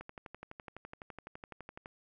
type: click train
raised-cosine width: 0.5 ms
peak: -30 dBFS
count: 23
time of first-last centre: 0.01-1.859 s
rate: 11.9 Hz
effects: none